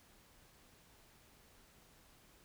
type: silence
effects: pink hiss -65 dBFS RMS until 2.44 s